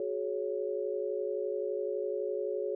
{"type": "chord", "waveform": "sine", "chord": "F# suspended second", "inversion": "none", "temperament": "equal with one note detuned", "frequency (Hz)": [370, 421.8, 554.4], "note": ["F#4", "G#4", "C#5"], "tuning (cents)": [0, 27, 0], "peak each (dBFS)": [-36, -34, -36], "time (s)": [0, 2.75], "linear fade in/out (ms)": 2, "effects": []}